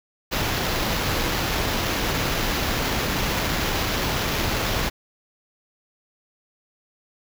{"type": "noise with sample-and-hold", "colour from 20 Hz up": "pink", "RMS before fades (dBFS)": -24, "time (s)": [0.31, 4.9], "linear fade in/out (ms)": 20, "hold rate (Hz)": 8820, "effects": []}